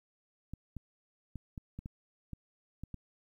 clicks, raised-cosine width 5 ms, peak -29 dBFS, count 9, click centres 0.536 / 0.767 / 1.357 / 1.578 / 1.79 / 1.859 / 2.333 / 2.836 / 2.943 s, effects 11-bit

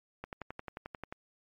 click train, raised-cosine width 0.5 ms, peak -25 dBFS, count 11, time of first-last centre 0.24-1.125 s, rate 11.3 Hz, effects MP3 48 kbps

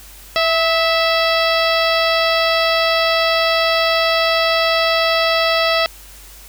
harmonic tone with a mistuned harmonic, 659.3 Hz, E5, in tune, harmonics 1 / 2 / 3 / 4 / 5 / 6 / 7 / 8, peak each -17 / -20 / -22 / -23 / -24 / -25 / -25 / -26 dBFS, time 0.36-5.86 s, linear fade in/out 0 ms, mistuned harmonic 2, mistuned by -36 cents, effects added 49 Hz sine -41 dBFS peak until 6.48 s + white hiss -41 dBFS RMS until 6.48 s

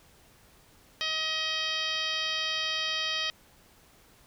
harmonic tone with a mistuned harmonic, 632 Hz, D#5, 27 cents sharp, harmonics 1 / 2 / 3 / 4 / 5 / 6 / 7 / 8 / 9, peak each -44 / -40 / -36 / -37 / -32 / -37 / -39 / -38 / -44 dBFS, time 1.01-3.3 s, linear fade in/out 0 ms, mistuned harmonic 7, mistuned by +47 cents, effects pink hiss -59 dBFS RMS until 4.26 s

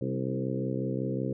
harmonic tone with a mistuned harmonic, 65.41 Hz, C2, in tune, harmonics 2 / 3 / 4 / 5 / 6 / 7 / 8, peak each -33 / -35 / -36 / -37 / -38 / -38 / -39 dBFS, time 0.01-1.33 s, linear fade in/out 5 ms, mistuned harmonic 4, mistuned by +27 cents, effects none

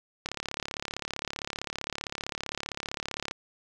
click train, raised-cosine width 0.2 ms, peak -15 dBFS, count 109, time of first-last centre 0.26-3.311 s, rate 35.4 Hz, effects none

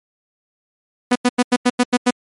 sawtooth tone bursts, 246.9 Hz, B3, in tune, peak -7 dBFS, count 8, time 1.11-2.108 s, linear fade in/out 10 ms, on 46 ms, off 90 ms, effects MP3 48 kbps

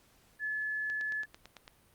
sine tone, 1720 Hz, A6, 40 cents flat, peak -32 dBFS, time 0.39-1.26 s, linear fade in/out 50 ms
click train, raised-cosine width 0.2 ms, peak -30 dBFS, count 8, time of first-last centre 0.9-1.679 s, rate 8.99 Hz
effects pink hiss -65 dBFS RMS until 1.94 s + Opus 48 kbps

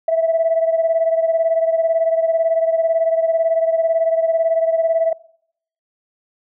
sine beating tone pair, 653 / 671 Hz, E5 / E5, -17 / +31 cents, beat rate 18 Hz, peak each -14 / -20 dBFS, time 0.08-5.13 s, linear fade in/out 5 ms, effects noise-tail reverb RT60 0.7 s tail -24 dB re dry + tanh soft clip ceiling -8 dBFS

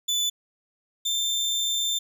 30% pulse tone pair in turn, 3493 / 3573 Hz, A7 / A7, -13 / +26 cents, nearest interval unison, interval 39 cents, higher second, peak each -20 / -21 dBFS, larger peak first, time 0.08-0.3 / 1.05-1.99 s, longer second, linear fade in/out 10 ms, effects none

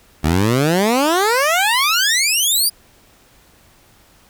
15% pulse exponential sweep, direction up, 73.42 to 4940 Hz, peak -7 dBFS, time 0.23-2.7 s, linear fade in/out 20 ms, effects pink hiss -51 dBFS RMS until 4.29 s

